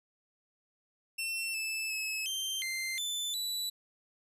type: tone with pitch steps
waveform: sawtooth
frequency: 2699 / 2628 / 2585 / 3142 / 2087 / 3518 / 3951 Hz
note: E7 / E7 / E7 / G7 / C7 / A7 / B7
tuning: +40 / -6 / -34 / +3 / -5 / -1 / 0 cents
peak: -30 dBFS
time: 1.18-3.7 s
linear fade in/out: 10 ms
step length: 360 ms
effects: resampled to 32000 Hz